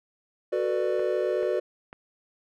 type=chord; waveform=triangle; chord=B minor seventh; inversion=second; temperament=just; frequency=370.4 / 444.5 / 493.9 / 592.7 Hz; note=F#4 / A4 / B4 / D5; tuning=+2 / +18 / 0 / +16 cents; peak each=-26 / -30 / -27 / -27 dBFS; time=0.52-1.6 s; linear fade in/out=10 ms
type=clicks; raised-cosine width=0.5 ms; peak=-27 dBFS; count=3; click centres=0.995 / 1.429 / 1.929 s
effects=none